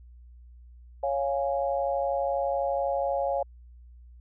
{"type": "chord", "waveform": "sine", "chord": "Db major", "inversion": "none", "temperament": "equal", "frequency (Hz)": [554.4, 698.5, 830.6], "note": ["Db5", "F5", "Ab5"], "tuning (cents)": [0, 0, 0], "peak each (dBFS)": [-27, -30, -32], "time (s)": [1.03, 3.43], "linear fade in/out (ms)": 5, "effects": ["added 60 Hz sine -47 dBFS peak until 4.2 s"]}